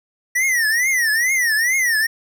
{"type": "tone with vibrato", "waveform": "square", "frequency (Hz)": 1918, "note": "A#6", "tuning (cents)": 49, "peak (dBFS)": -16, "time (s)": [0.35, 2.07], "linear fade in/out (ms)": 10, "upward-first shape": "triangle", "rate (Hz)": 2.3, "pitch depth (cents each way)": 220, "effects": []}